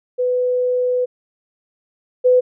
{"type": "tone pair in turn", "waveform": "sine", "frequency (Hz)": [498.6, 501.8], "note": ["B4", "B4"], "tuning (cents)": [16, 28], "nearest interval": "unison", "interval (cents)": 12, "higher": "second", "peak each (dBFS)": [-15, -9], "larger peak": "second", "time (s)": [[0.18, 1.06], [2.24, 2.41]], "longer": "first", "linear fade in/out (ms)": 20, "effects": []}